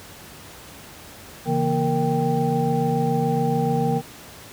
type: tone cluster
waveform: sine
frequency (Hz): 138.5 / 165.5 / 235.8 / 464.1 / 785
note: C#3 / E3 / A#3 / A#4 / G5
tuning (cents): -1 / +7 / +20 / -8 / +2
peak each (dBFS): -25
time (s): 1.45-4.02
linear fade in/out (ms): 50
effects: pink hiss -42 dBFS RMS until 4.52 s + high-pass 60 Hz 12 dB/octave